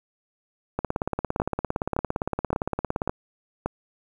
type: two click trains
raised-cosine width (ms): 1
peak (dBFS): -11 / -11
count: 5 / 41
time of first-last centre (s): 1.4-3.66 / 0.79-3.076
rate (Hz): 1.77 / 17.5
effects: 8-bit